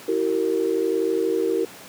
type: tone cluster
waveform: sine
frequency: 327.9 / 380.1 / 461.2 Hz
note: E4 / F#4 / A#4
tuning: -9 / +47 / -19 cents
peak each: -25 / -23 / -23 dBFS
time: 0.08-1.65 s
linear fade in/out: 5 ms
effects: pink hiss -42 dBFS RMS until 1.88 s + high-pass 200 Hz 12 dB/octave